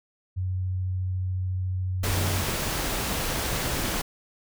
sine tone with vibrato, 92.5 Hz, F#2, in tune, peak -25 dBFS, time 0.36-2.43 s, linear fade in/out 20 ms, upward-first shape triangle, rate 14 Hz, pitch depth 10 cents each way
pink noise, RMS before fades -28 dBFS, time 2.03-4.02 s, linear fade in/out 10 ms
effects none

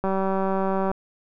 click train, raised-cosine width 1 ms, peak -12 dBFS, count 169, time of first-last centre 0.04-0.915 s, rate 192 Hz, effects none

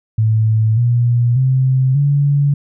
sine tone with pitch steps, 110 / 119.96 / 130.81 / 142.65 Hz, A2 / B2 / C3 / C#3, 0 / -50 / 0 / +50 cents, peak -10 dBFS, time 0.18-2.54 s, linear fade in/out 5 ms, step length 590 ms, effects none

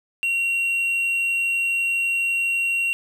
triangle tone, 2746 Hz, F7, 30 cents flat, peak -18 dBFS, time 0.23-2.93 s, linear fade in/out 0 ms, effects none

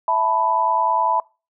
sine chord, E suspended fourth, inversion none, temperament just, 659.3 / 879 / 988.9 Hz, E5 / A5 / B5, 0 / -2 / +2 cents, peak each -24 / -21 / -18 dBFS, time 0.08-1.2 s, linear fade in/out 2 ms, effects noise-tail reverb RT60 0.3 s tail -23 dB re dry

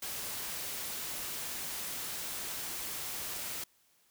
white noise, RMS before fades -39 dBFS, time 0.02-3.64 s, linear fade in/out 5 ms, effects white hiss -69 dBFS RMS until 4.1 s

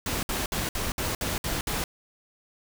pink noise bursts, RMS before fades -29 dBFS, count 8, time 0.06-1.84 s, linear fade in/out 2 ms, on 170 ms, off 60 ms, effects none

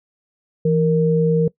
sine tone pair together, 164.81 / 464.7 Hz, E3 / A#4, 0 / -5 cents, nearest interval octave + tritone, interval 1795 cents, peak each -16 dBFS, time 0.65-1.48 s, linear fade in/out 5 ms, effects noise-tail reverb RT60 0.1 s tail -21 dB re dry

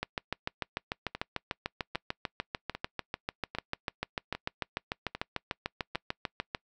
two click trains, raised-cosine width 0.3 ms, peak -20 / -15 dBFS, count 7 / 45, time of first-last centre 1.15-5.95 / 0.03-6.549 s, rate 1.25 / 6.75 Hz, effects noise-tail reverb RT60 0.1 s tail -25 dB re dry

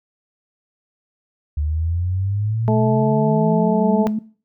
sine exponential sweep, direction up, 72.9 to 220 Hz, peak -18 dBFS, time 1.57-4.19 s, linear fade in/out 5 ms
harmonic tone, 217.2 Hz, A3, 22 cents flat, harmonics 1 / 2 / 3 / 4, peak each -18 / -21 / -23 / -24 dBFS, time 2.68-4.07 s, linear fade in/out 0 ms
effects noise-tail reverb RT60 0.4 s tail -19 dB re dry

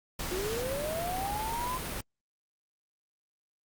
pink noise, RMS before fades -36 dBFS, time 0.19-2.01 s, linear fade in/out 5 ms
sine linear sweep, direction up, 350 to 1036 Hz, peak -32 dBFS, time 0.31-1.78 s, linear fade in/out 10 ms
effects Opus 48 kbps

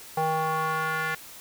square tone with band-pass filter sweep, 158.4 Hz, D#3, 31 cents sharp, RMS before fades -27 dBFS, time 0.17-1.15 s, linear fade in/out 5 ms, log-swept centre 770 to 1700 Hz, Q 2.7, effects white hiss -45 dBFS RMS until 1.4 s

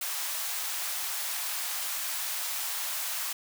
white high-pass noise, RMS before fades -33 dBFS, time 0.01-3.33 s, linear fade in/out 5 ms, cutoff 680 Hz, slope 24 dB/octave, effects none

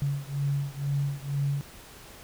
sine beating tone pair, 140 / 142.1 Hz, C#3 / C#3, +18 / +43 cents, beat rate 2.1 Hz, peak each -29 / -30 dBFS, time 0.02-1.61 s, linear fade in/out 0 ms, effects pink hiss -48 dBFS RMS until 2.23 s

